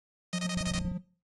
5% pulse tone bursts, 622.3 Hz, D#5, in tune, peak -23 dBFS, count 6, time 0.33-0.791 s, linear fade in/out 2 ms, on 56 ms, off 25 ms
triangle tone with tremolo, 178.7 Hz, F3, 40 cents sharp, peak -26 dBFS, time 0.33-0.98 s, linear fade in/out 10 ms, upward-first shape sine, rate 9.6 Hz, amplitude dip 45%
clicks, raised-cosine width 5 ms, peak -24 dBFS, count 10, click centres 0.572 / 0.609 / 0.671 / 0.717 / 0.749 / 0.781 / 0.815 / 0.849 / 0.881 / 0.917 s
effects noise-tail reverb RT60 0.4 s tail -18 dB re dry + AAC 32 kbps

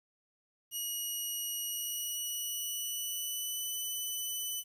10% pulse tone with pitch glide, 2900 to 2997 Hz, F#7 to F#7, -35 to +22 cents, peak -27 dBFS, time 0.71-4.64 s, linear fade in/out 50 ms, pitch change +57 cents, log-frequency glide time 1.68-3.71 s, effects 11-bit

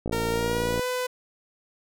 click train, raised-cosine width 2 ms, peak -16 dBFS, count 43, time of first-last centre 0.06-0.794 s, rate 57.2 Hz
sawtooth tone with pitch glide, 460 to 501.6 Hz, A#4 to B4, -23 to +27 cents, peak -22 dBFS, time 0.12-1.07 s, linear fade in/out 10 ms, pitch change +150 cents, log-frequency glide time 0.29-0.87 s
effects none

